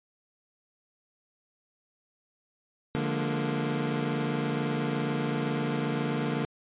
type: chord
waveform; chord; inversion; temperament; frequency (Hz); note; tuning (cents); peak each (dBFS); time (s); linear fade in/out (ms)
25% pulse; Bb dominant seventh; first; equal with one note detuned; 146.83 / 174.61 / 210.9 / 233.1; D3 / F3 / Ab3 / Bb3; 0 / 0 / +27 / 0; -27 / -33 / -33 / -28; 2.95-6.45; 0
effects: resampled to 8000 Hz